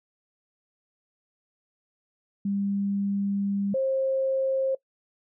sine tone pair in turn, 199.5 / 532.6 Hz, G3 / C5, +31 / +31 cents, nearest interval octave + perfect fourth, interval 1700 cents, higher second, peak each -24 / -22 dBFS, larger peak second, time 2.45-3.74 / 3.74-4.75 s, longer first, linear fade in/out 5 ms, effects noise-tail reverb RT60 0.1 s tail -21 dB re dry

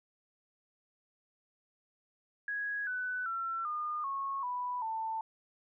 sine tone with pitch steps, 1661.2 / 1497.2 / 1349.3 / 1216.1 / 1096 / 987.8 / 890.2 Hz, G#6 / F#6 / E6 / D#6 / C#6 / B5 / A5, 0 / +20 / +40 / -40 / -20 / 0 / +20 cents, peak -33 dBFS, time 2.48-5.21 s, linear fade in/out 2 ms, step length 390 ms, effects none

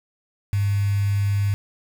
sine tone with quantisation, 100.6 Hz, G2, 45 cents sharp, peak -18 dBFS, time 0.53-1.54 s, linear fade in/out 0 ms, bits 6, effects none

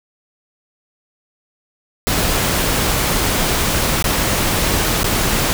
pink noise with dropouts, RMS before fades -17 dBFS, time 2.07-5.53 s, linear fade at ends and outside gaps 0 ms, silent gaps 4.025-4.042 / 5.032-5.043 s, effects none

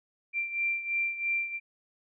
sine beating tone pair, 2361 / 2364 Hz, D7 / D7, +9 / +11 cents, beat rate 3 Hz, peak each -29 / -34 dBFS, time 0.33-1.6 s, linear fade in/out 50 ms, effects none

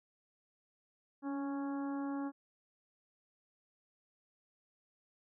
harmonic tone with a mistuned harmonic, 277.2 Hz, C#4, in tune, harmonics 1 / 2 / 3 / 4 / 5 / 6, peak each -36 / -49 / -47 / -50 / -54 / -58 dBFS, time 1.22-2.32 s, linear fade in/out 50 ms, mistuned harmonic 1, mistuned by +21 cents, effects none

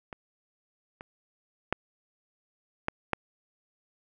clicks, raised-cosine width 0.5 ms, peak -24 / -26 / -10 / -12 / -10 dBFS, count 5, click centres 0.128 / 1.009 / 1.726 / 2.884 / 3.133 s, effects none

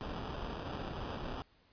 pink noise with sample-and-hold, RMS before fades -41 dBFS, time 0.01-1.42 s, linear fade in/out 0 ms, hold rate 2100 Hz, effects pink hiss -68 dBFS RMS until 1.72 s + resampled to 11025 Hz

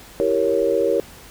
sine chord, E diminished seventh, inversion none, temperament equal with one note detuned, 331.9 / 392 / 466.2 / 554.4 Hz, E4 / G4 / Bb4 / Db5, +12 / 0 / 0 / 0 cents, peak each -25 / -22 / -20 / -21 dBFS, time 0.2-1 s, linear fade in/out 0 ms, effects pink hiss -43 dBFS RMS until 1.3 s

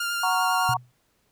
sawtooth tone with vibrato, 1400 Hz, F6, 4 cents sharp, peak -22 dBFS, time 0-0.74 s, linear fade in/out 5 ms, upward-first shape sine, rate 10 Hz, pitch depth 14 cents each way
sine chord, F# major, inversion none, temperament equal, 740 / 932.3 / 1108.7 Hz, F#5 / A#5 / C#6, 0 / 0 / 0 cents, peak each -26 dBFS, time 0.23-0.77 s, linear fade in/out 5 ms
sine tone with exponential decay, 123.47 Hz, B2, in tune, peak -23 dBFS, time 0.69-0.92 s, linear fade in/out 0 ms, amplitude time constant 48 ms
effects pink hiss -68 dBFS RMS until 1.31 s

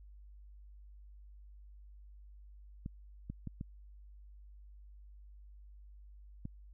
clicks, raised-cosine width 5 ms, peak -28 dBFS, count 5, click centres 2.861 / 3.3 / 3.473 / 3.611 / 6.454 s, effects added 50 Hz sine -52 dBFS peak until 6.73 s

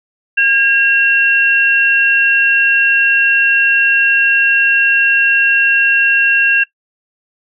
sine tone pair together, 1622.9 / 2728 Hz, G#6 / F7, -40 / -41 cents, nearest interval major sixth, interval 899 cents, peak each -11 dBFS, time 0.37-6.64 s, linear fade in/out 10 ms, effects noise-tail reverb RT60 0.1 s tail -19 dB re dry

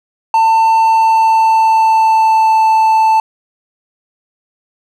triangle tone with pitch glide, 895 to 882.2 Hz, A5 to A5, +29 to +4 cents, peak -5 dBFS, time 0.34-3.2 s, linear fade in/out 2 ms, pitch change -25 cents, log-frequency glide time 0.78-2.59 s, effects none

